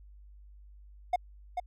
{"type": "tone with echo", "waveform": "triangle", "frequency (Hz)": 720, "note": "F#5", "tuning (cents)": -47, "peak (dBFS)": -21, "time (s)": [1.13, 1.16], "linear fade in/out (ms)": 5, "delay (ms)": 440, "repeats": 1, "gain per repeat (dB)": -6, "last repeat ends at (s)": 1.6, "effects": ["added 50 Hz sine -50 dBFS peak until 1.66 s"]}